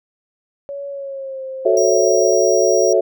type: tone with pitch glide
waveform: sine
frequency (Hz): 562 to 527.4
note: C#5 to C5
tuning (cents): +24 to +14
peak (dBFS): -25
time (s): 0.69-2.33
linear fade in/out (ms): 0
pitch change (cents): -110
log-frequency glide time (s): 0.89-1.43
type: chord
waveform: sine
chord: F# minor seventh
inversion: none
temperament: equal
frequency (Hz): 370 / 440 / 554.4 / 659.3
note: F#4 / A4 / C#5 / E5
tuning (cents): 0 / 0 / 0 / 0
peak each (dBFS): -17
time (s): 1.65-3.01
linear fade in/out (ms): 10
type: tone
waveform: square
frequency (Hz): 5700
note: F8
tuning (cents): +34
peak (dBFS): -24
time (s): 1.77-2.93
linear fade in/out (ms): 2
effects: none